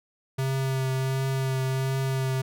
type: tone with vibrato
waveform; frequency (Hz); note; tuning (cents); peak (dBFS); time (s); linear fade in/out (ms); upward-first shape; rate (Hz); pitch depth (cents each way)
square; 132.8; C3; +26; -25; 0.38-2.42; 10; triangle; 1.4; 18
effects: none